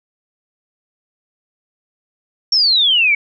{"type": "exponential sweep", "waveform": "sine", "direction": "down", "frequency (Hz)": [5570, 2217], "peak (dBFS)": -10, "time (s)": [2.52, 3.15], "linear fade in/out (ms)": 5, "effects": []}